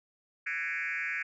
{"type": "tone with frequency modulation", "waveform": "sine", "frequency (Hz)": 1975.5, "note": "B6", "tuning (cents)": 0, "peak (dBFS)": -30, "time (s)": [0.46, 1.23], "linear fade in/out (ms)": 10, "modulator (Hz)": 160, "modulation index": 2.9, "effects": ["tanh soft clip ceiling -26 dBFS"]}